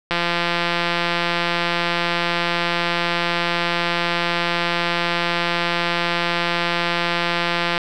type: click train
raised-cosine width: 0.3 ms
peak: -4 dBFS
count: 1320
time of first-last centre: 0.11-7.779 s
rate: 172 Hz
effects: none